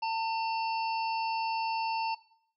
harmonic tone with a mistuned harmonic, 900 Hz, A5, 39 cents sharp, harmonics 1 / 3 / 5 / 6, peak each -29 / -39 / -43 / -45 dBFS, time 0.02-2.15 s, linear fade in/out 10 ms, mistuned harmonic 6, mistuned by -55 cents, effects noise-tail reverb RT60 0.6 s tail -17 dB re dry

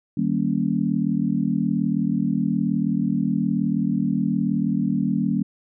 sine chord, Eb dominant seventh, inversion none, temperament just, 155.56 / 194.45 / 233.3 / 280 Hz, Eb3 / G3 / Bb3 / Db4, 0 / -14 / +2 / +18 cents, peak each -27 / -23 / -24 / -26 dBFS, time 0.17-5.43 s, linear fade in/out 5 ms, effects none

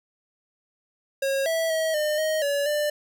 square tone with pitch steps, 544 / 654 / 641 / 605 / 626 / 569 / 594 Hz, C#5 / E5 / E5 / D#5 / D#5 / C#5 / D5, -33 / -14 / -49 / -49 / +10 / +45 / +20 cents, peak -23 dBFS, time 1.22-2.9 s, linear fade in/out 5 ms, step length 240 ms, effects none

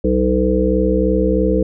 harmonic tone, 63.1 Hz, B1, 38 cents sharp, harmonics 1 / 3 / 5 / 7 / 8, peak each -19 / -19 / -19 / -19 / -19 dBFS, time 0.04-1.63 s, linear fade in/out 5 ms, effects none

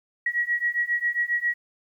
sine beating tone pair, 1910 / 1917.4 Hz, A#6 / A#6, +42 / +48 cents, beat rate 7.4 Hz, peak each -26 / -25 dBFS, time 0.26-1.54 s, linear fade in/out 5 ms, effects 10-bit

